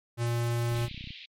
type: tone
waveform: square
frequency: 118.3 Hz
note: A#2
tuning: 26 cents sharp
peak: -27 dBFS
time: 0.17-0.89 s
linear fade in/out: 50 ms
type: click train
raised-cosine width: 5 ms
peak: -30 dBFS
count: 13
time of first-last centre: 0.72-1.106 s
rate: 31.1 Hz
type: band-pass noise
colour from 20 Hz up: white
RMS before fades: -46 dBFS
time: 0.74-1.26 s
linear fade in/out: 10 ms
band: 2200 to 4000 Hz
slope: 48 dB/octave
effects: MP3 64 kbps